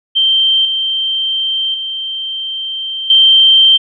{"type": "tone with level steps", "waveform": "sine", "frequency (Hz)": 3136, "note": "G7", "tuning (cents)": 0, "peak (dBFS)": [-8, -13, -18, -4], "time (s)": [0.15, 3.78], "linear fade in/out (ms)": 20, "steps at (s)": [0.65, 1.74, 3.1], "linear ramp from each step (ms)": 2, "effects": []}